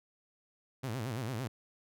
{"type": "tone with vibrato", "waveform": "sawtooth", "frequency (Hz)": 120, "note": "B2", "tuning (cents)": -49, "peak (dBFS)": -31, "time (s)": [0.83, 1.48], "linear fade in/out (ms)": 10, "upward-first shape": "sine", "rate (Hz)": 8.9, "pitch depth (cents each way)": 210, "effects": []}